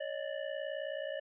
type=ring-modulated tone; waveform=square; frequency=587.3 Hz; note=D5; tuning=in tune; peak=-34 dBFS; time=0-1.2 s; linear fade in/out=10 ms; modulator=29.6 Hz; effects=resampled to 8000 Hz